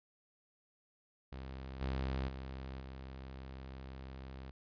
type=tone with level steps; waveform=sawtooth; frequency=66 Hz; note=C2; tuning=16 cents sharp; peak=-40 / -31 / -39 / -42 dBFS; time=1.32-4.51 s; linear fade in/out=5 ms; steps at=1.81 / 2.28 / 2.8 s; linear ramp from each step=5 ms; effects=resampled to 11025 Hz